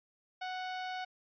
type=tone; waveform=sawtooth; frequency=740 Hz; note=F#5; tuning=in tune; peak=-33 dBFS; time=0.41-1.05 s; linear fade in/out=10 ms; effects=resampled to 11025 Hz